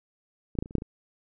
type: clicks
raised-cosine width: 3 ms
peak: -29 / -11 / -17 / -30 / -30 / -10 / -20 / -23 dBFS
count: 8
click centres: 0.553 / 0.588 / 0.625 / 0.659 / 0.709 / 0.753 / 0.783 / 0.821 s
effects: none